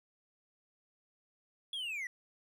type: linear sweep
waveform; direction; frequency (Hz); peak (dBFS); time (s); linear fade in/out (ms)
triangle; down; 3400 to 1900; -35; 1.73-2.07; 2
effects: none